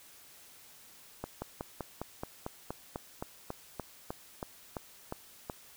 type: slowing click train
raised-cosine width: 1 ms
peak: -22 dBFS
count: 17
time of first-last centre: 1.24-5.498 s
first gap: 180 ms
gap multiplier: 1.05
effects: white hiss -56 dBFS RMS until 5.76 s